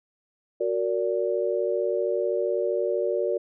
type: chord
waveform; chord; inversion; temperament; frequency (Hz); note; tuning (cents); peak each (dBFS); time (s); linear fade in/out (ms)
sine; Gb augmented; none; just; 370 / 462.5 / 578.1; Gb4 / Bb4 / D5; 0 / -14 / -27; -27; 0.6-3.38; 10
effects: none